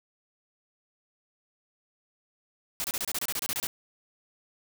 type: noise bursts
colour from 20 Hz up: white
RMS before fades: -31 dBFS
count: 13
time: 2.8-3.669 s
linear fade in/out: 0 ms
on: 41 ms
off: 28 ms
effects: none